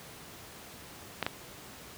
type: clicks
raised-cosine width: 0.3 ms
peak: -13 dBFS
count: 2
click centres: 1.227 / 1.265 s
effects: pink hiss -48 dBFS RMS until 1.97 s + high-pass 80 Hz 12 dB/octave